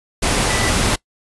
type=tone in noise; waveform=sine; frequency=1975.5 Hz; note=B6; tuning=in tune; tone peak=-24 dBFS; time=0.49-0.7 s; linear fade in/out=10 ms; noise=pink; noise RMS=-17 dBFS; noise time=0.22-0.96 s; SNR=-10 dB; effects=noise-tail reverb RT60 0.1 s tail -22 dB re dry + resampled to 24000 Hz